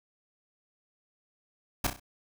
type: noise with echo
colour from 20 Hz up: pink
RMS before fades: -26 dBFS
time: 1.84-1.87 s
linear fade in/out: 5 ms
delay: 32 ms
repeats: 4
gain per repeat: -7 dB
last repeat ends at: 1.998 s
effects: none